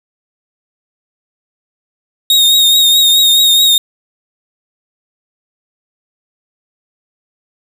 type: tone with vibrato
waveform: 40% pulse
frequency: 3726 Hz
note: A#7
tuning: 2 cents flat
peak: -5 dBFS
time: 2.3-3.78 s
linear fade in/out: 2 ms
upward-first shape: triangle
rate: 4.7 Hz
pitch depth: 44 cents each way
effects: none